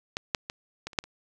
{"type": "clicks", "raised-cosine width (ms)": 0.2, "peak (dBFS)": [-13, -7, -17, -18, -29, -6, -29], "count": 7, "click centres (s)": [0.169, 0.348, 0.499, 0.87, 0.932, 0.988, 1.04], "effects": []}